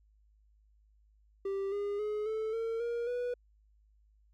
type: tone with pitch steps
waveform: triangle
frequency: 392 / 406.8 / 422.1 / 438 / 454.5 / 471.6 / 489.3 Hz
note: G4 / G#4 / G#4 / A4 / A#4 / A#4 / B4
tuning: 0 / -36 / +28 / -8 / -44 / +20 / -16 cents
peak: -30 dBFS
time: 1.45-3.34 s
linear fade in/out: 5 ms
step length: 270 ms
effects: added 52 Hz sine -63 dBFS peak until 4.33 s